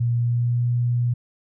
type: tone with pitch glide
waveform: sine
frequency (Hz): 118.9 to 120.98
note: A#2 to B2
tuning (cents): +35 to -35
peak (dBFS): -18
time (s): 0-1.14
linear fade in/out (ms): 10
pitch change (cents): +30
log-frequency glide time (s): 0.14-0.65
effects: none